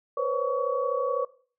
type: tone cluster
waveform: sine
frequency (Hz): 488 / 520 / 556 / 1128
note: B4 / C5 / C#5 / C#6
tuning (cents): -21 / -11 / +5 / +30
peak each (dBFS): -30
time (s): 0.17-1.25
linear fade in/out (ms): 5
effects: noise-tail reverb RT60 0.4 s tail -17 dB re dry